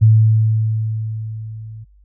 sine tone with level ramp, 110 Hz, A2, in tune, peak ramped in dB -5 to -31 dBFS, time 0.01-1.85 s, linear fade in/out 20 ms, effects added 50 Hz sine -46 dBFS peak until 2.04 s

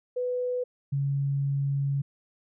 sine tone pair in turn, 496.9 / 139.44 Hz, B4 / C#3, +11 / +11 cents, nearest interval octave + minor seventh, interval 2200 cents, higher first, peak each -26 / -24 dBFS, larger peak second, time 0.16-0.64 / 0.92-2.02 s, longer second, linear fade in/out 10 ms, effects none

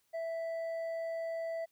sine tone with hard clipping, 659.3 Hz, E5, in tune, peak -36 dBFS, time 0.13-1.66 s, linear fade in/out 20 ms, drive 4 dB, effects white hiss -75 dBFS RMS until 1.71 s

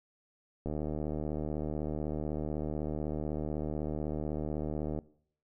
click train, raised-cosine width 2 ms, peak -22 dBFS, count 330, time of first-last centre 0.66-4.989 s, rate 76 Hz, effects noise-tail reverb RT60 0.6 s tail -20 dB re dry

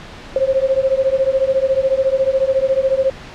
sine beating tone pair, 526 / 540 Hz, C5 / C#5, +9 / -45 cents, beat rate 14 Hz, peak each -16 dBFS, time 0.36-3.1 s, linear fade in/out 2 ms, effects pink hiss -35 dBFS RMS until 3.34 s + low-pass 4000 Hz 12 dB/octave

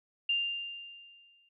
sine tone with exponential decay, 2794 Hz, F7, in tune, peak -25 dBFS, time 0.29-1.49 s, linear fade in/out 5 ms, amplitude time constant 260 ms, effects none

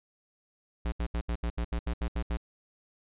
square tone bursts, 58.27 Hz, A#1, in tune, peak -29 dBFS, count 11, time 0.85-2.371 s, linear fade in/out 5 ms, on 71 ms, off 74 ms, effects resampled to 8000 Hz

